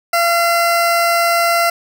20% pulse tone, 683 Hz, F5, 39 cents flat, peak -7 dBFS, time 0.13-1.7 s, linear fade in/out 5 ms, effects none

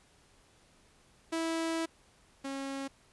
sawtooth tone pair in turn, 327.4 / 272.9 Hz, E4 / C#4, -12 / -27 cents, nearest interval minor third, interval 315 cents, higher first, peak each -27 / -32 dBFS, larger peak first, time 1.32-1.86 / 2.44-2.88 s, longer first, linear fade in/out 10 ms, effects pink hiss -64 dBFS RMS until 3.12 s + resampled to 24000 Hz

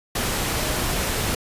sine tone in noise, 615 Hz, D#5, 20 cents flat, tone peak -34 dBFS, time 0.59-0.83 s, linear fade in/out 5 ms, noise pink, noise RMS -24 dBFS, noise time 0.15-1.35 s, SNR -13 dB, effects resampled to 32000 Hz

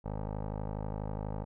15% pulse tone with low-pass filter, 52.2 Hz, G#1, 10 cents sharp, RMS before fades -37 dBFS, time 0.04-1.45 s, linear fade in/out 20 ms, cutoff 810 Hz, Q 2, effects none

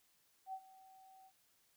sine tone with ADSR envelope, 763 Hz, G5, 47 cents flat, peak -40 dBFS, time 0.46-1.32 s, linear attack 71 ms, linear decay 64 ms, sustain -19 dB, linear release 57 ms, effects white hiss -74 dBFS RMS until 1.76 s

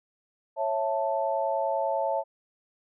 sine chord, A major, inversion first, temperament just, 550 / 660 / 880 Hz, C#5 / E5 / A5, -14 / +2 / 0 cents, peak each -29 dBFS, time 0.56-2.24 s, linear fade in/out 50 ms, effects none

